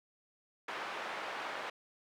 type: band-pass noise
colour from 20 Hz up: pink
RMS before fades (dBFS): -41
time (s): 0.68-1.7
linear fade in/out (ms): 5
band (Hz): 690 to 2200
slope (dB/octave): 12
effects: none